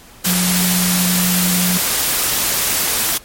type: tone in noise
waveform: sine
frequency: 180 Hz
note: F#3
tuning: 47 cents flat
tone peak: -16 dBFS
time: 0.26-1.78 s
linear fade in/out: 10 ms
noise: white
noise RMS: -17 dBFS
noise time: 0.24-3.18 s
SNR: -2 dB
effects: pink hiss -42 dBFS RMS until 3.24 s + MP3 64 kbps